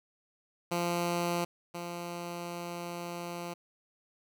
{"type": "tone pair in turn", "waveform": "10% pulse", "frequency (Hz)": [173.1, 173.1], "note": ["F3", "F3"], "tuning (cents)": [-15, -15], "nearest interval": "unison", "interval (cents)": 0, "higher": "neither", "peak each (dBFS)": [-21, -29], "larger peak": "first", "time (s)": [[0.71, 1.45], [1.74, 3.54]], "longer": "second", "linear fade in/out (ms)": 10, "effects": []}